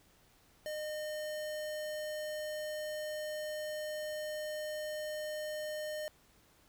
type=tone; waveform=square; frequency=610 Hz; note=D#5; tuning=34 cents flat; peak=-38 dBFS; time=0.66-6.08 s; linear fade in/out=0 ms; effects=pink hiss -66 dBFS RMS until 6.68 s